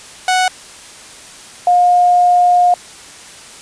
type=tone pair in turn; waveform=sawtooth / sine; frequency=740 / 712.5 Hz; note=F#5 / F5; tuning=0 / +34 cents; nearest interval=minor second; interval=66 cents; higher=first; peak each=-7 dBFS; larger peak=neither; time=0.28-0.48 / 1.67-2.74 s; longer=second; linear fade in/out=2 ms; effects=white hiss -36 dBFS RMS until 3.61 s + resampled to 22050 Hz